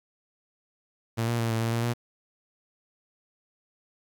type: tone with pitch steps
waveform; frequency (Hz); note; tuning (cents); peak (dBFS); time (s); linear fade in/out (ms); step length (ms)
sawtooth; 114.6 / 118.1 / 115 / 113 / 114.7 / 116.5 / 119.2; A#2 / A#2 / A#2 / A2 / A#2 / A#2 / A#2; -29 / +23 / -23 / +47 / -28 / -1 / +39; -21; 1.17-1.94; 20; 110
effects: 10-bit